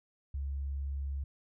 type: tone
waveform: sine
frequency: 69.3 Hz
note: C#2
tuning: in tune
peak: -33 dBFS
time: 0.34-1.24 s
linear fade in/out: 5 ms
effects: none